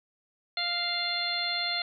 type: harmonic tone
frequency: 698 Hz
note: F5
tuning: 1 cent flat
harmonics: 1 / 2 / 3 / 4 / 5 / 6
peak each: -37 / -38 / -34 / -41 / -34 / -31 dBFS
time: 0.57-1.82 s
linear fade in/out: 2 ms
effects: none